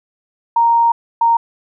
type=tone pair in turn; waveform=sine; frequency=931 / 927 Hz; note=A#5 / A#5; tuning=-2 / -10 cents; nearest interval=unison; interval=8 cents; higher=first; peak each=-9 dBFS; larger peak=neither; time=0.56-0.92 / 1.21-1.37 s; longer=first; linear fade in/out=5 ms; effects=none